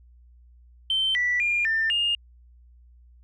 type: tone with pitch steps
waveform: sine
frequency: 3100 / 1962 / 2408 / 1793 / 2831 Hz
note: G7 / B6 / D7 / A6 / F7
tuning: -20 / -12 / +43 / +32 / +23 cents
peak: -20 dBFS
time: 0.9-2.15 s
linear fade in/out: 2 ms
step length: 250 ms
effects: tanh soft clip ceiling -16 dBFS + added 60 Hz sine -50 dBFS peak until 3.23 s